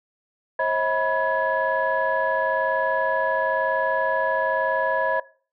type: tone cluster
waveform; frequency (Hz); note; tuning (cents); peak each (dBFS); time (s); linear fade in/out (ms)
sine; 537 / 638 / 980 / 1685; C5 / D#5 / B5 / G#6; +45 / +43 / -14 / +25; -25; 0.59-5.2; 5
effects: noise-tail reverb RT60 0.4 s tail -19 dB re dry + tanh soft clip ceiling -11 dBFS